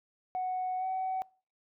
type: tone with pitch glide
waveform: sine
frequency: 740 to 753.8 Hz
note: F#5 to F#5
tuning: 0 to +32 cents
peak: -29 dBFS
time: 0.35-1.22 s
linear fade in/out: 0 ms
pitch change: +32 cents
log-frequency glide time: 0.78-0.85 s
effects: noise-tail reverb RT60 0.4 s tail -25 dB re dry + tanh soft clip ceiling -27 dBFS